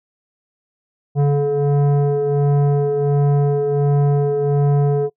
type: tone with frequency modulation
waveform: sine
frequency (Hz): 143.7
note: D3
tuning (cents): -37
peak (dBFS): -11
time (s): 1.15-5.1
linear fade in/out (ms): 50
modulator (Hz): 286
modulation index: 1.2
effects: noise-tail reverb RT60 0.1 s tail -26 dB re dry + tanh soft clip ceiling -11 dBFS